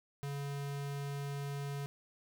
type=tone; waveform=square; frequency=141.3 Hz; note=C#3; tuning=34 cents sharp; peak=-38 dBFS; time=0.23-1.86 s; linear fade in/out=0 ms; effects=none